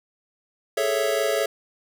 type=chord; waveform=square; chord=A major seventh; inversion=third; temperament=equal; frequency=415.3 / 440 / 554.4 / 659.3 Hz; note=G#4 / A4 / C#5 / E5; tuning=0 / 0 / 0 / 0 cents; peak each=-29 / -28 / -26 / -27 dBFS; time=0.77-1.46 s; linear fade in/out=5 ms; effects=none